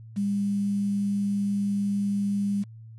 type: tone with quantisation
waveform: sine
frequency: 201.2 Hz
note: G3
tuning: 45 cents sharp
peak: -23 dBFS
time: 0.16-2.64 s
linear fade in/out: 20 ms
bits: 8
effects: added 112 Hz sine -42 dBFS peak until 2.98 s + resampled to 24000 Hz